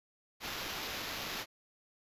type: noise with sample-and-hold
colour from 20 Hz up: blue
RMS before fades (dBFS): -40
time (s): 0.4-1.46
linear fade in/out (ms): 50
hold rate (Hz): 8820
effects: resampled to 32000 Hz